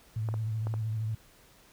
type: tone with vibrato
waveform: sine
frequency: 110 Hz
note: A2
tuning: in tune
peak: -29 dBFS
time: 0.16-1.15 s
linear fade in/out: 5 ms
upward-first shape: sine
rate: 13 Hz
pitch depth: 43 cents each way
type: clicks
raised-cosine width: 1 ms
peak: -25 dBFS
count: 4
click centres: 0.288 / 0.341 / 0.67 / 0.74 s
effects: pink hiss -59 dBFS RMS until 1.72 s